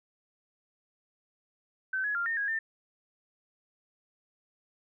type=tone with pitch steps; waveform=sine; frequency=1534 / 1682 / 1394 / 1827 / 1650 / 1797 Hz; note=G6 / G#6 / F6 / A#6 / G#6 / A6; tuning=-38 / +22 / -4 / -35 / -12 / +36 cents; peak=-28 dBFS; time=1.93-2.59 s; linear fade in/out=5 ms; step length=110 ms; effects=none